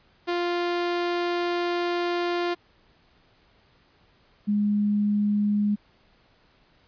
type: tone pair in turn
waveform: sawtooth / sine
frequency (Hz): 349.2 / 206.9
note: F4 / G#3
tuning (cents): 0 / -6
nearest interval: major sixth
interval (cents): 906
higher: first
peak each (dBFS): -20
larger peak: neither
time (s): 0.27-2.55 / 4.47-5.76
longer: first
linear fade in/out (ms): 20
effects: pink hiss -61 dBFS RMS until 6.87 s + resampled to 11025 Hz